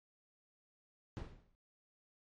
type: noise with exponential decay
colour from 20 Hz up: brown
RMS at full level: -39 dBFS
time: 1.17-1.55 s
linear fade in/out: 0 ms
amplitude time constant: 82 ms
effects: low-pass 5000 Hz 12 dB/octave + MP3 48 kbps